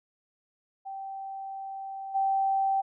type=tone with level steps; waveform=sine; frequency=778 Hz; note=G5; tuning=13 cents flat; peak=-35 / -23 dBFS; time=0.85-2.82 s; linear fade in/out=20 ms; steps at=2.14 s; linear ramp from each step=20 ms; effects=none